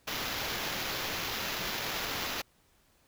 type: noise with sample-and-hold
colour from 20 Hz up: white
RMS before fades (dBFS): -35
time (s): 0.07-2.42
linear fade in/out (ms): 10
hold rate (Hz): 8820
effects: pink hiss -67 dBFS RMS until 3.07 s